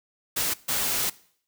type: noise bursts at uneven times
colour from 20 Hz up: white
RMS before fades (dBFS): -26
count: 2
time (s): 0.36-0.54 / 0.68-1.1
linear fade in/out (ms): 10
effects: noise-tail reverb RT60 0.6 s tail -21 dB re dry